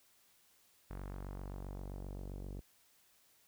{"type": "tone with low-pass filter sweep", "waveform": "sawtooth", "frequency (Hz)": 47.61, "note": "G1", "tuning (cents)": -50, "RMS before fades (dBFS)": -45, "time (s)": [0.9, 2.61], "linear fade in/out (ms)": 10, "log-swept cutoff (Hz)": [1600, 440], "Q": 1.1, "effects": ["white hiss -69 dBFS RMS until 3.47 s"]}